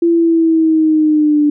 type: linear sweep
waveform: sine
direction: down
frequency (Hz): 340 to 293.7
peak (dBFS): -8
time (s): 0.02-1.5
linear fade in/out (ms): 5
effects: none